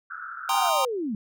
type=band-pass noise; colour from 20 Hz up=pink; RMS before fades=-37 dBFS; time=0.1-0.7 s; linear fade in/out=10 ms; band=1300 to 1500 Hz; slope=96 dB/octave
type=chord; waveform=square; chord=C minor seventh; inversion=second; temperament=equal with one note detuned; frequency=784 / 932.3 / 1046.5 / 1238.1 Hz; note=G5 / Bb5 / C6 / Eb6; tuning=0 / 0 / 0 / -9 cents; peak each=-28 dBFS; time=0.49-0.85 s; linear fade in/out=2 ms
type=linear sweep; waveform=sine; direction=down; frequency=830.6 to 194.9 Hz; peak=-26 dBFS; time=0.54-1.15 s; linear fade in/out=2 ms
effects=none